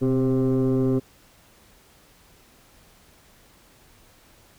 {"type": "tone with frequency modulation", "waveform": "sine", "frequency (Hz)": 260.8, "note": "C4", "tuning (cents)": -5, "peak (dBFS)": -16, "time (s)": [0.01, 1], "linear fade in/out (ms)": 20, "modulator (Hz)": 134, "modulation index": 1.2, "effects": ["tanh soft clip ceiling -17 dBFS", "pink hiss -55 dBFS RMS until 4.58 s"]}